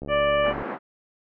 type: click train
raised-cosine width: 2 ms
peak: -22 dBFS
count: 44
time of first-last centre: 0.02-0.623 s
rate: 71.3 Hz
type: harmonic tone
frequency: 587.3 Hz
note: D5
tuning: in tune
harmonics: 1 / 2 / 3 / 4 / 5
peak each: -20 / -26 / -30 / -32 / -34 dBFS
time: 0.08-0.54 s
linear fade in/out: 50 ms
type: band-pass noise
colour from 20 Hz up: pink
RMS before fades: -32 dBFS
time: 0.42-0.79 s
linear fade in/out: 50 ms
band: 230 to 1700 Hz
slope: 24 dB/octave
effects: none